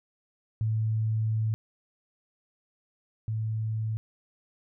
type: tone pair in turn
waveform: sine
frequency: 110 / 110 Hz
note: A2 / A2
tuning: 0 / 0 cents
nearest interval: unison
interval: 0 cents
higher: neither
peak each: -24 / -27 dBFS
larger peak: first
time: 0.61-1.54 / 3.28-3.97 s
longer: first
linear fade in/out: 0 ms
effects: none